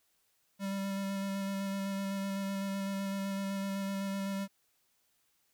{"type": "tone with vibrato", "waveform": "square", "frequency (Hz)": 196, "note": "G3", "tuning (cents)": 0, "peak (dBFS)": -34, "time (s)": [0.59, 4.48], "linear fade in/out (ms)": 50, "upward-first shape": "square", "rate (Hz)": 7.9, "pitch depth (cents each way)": 11, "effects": ["white hiss -74 dBFS RMS until 5.53 s"]}